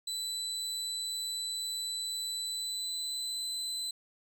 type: tone with pitch glide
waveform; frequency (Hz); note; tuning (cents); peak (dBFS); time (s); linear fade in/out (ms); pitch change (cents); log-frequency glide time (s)
30% pulse; 3986 to 4028; B7 to B7; +15 to +33; -31; 0.07-3.91; 5; +18; 2.42-3.44
effects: 12-bit